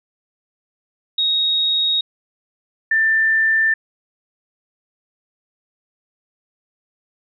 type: tone pair in turn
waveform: sine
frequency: 3763 / 1780.7 Hz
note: A#7 / A6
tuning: +16 / +20 cents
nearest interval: octave + minor second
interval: 1296 cents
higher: first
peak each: -15 / -13 dBFS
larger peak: second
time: 1.18-2.01 / 2.91-3.74 s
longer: neither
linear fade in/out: 5 ms
effects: none